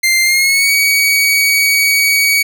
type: tone with pitch glide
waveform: sawtooth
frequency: 2093 to 2256 Hz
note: C7 to C#7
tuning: 0 to +30 cents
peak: -6 dBFS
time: 0.03-2.43 s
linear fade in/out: 10 ms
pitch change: +130 cents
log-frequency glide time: 0.23-0.71 s
effects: none